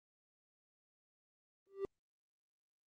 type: tone with exponential growth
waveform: triangle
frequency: 392 Hz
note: G4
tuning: in tune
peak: -30 dBFS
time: 1.67-1.85 s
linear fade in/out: 0 ms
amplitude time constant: 37 ms
effects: Opus 24 kbps